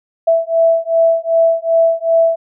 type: beating tone pair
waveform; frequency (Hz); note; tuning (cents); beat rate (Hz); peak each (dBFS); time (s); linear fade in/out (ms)
sine; 659.3 / 661.9; E5 / E5; 0 / +7; 2.6; -13; 0.27-2.36; 10
effects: none